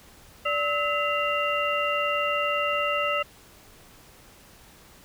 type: tone cluster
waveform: sine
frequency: 582 / 1295 / 2020 / 2776 Hz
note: D5 / E6 / B6 / F7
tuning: -16 / -31 / +39 / -11 cents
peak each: -28 / -27 / -33 / -28 dBFS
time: 0.45-3.23 s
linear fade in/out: 10 ms
effects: pink hiss -52 dBFS RMS until 5.04 s